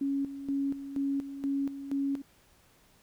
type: tone with tremolo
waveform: sine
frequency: 277.1 Hz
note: C#4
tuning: 1 cent flat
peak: -27 dBFS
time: 0.01-2.22 s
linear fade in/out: 5 ms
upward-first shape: square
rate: 2.1 Hz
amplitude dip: 70%
effects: pink hiss -63 dBFS RMS until 3.02 s